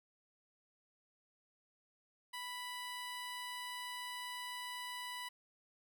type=tone; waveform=15% pulse; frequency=987.8 Hz; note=B5; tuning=in tune; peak=-36 dBFS; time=2.33-5.29 s; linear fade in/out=10 ms; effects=none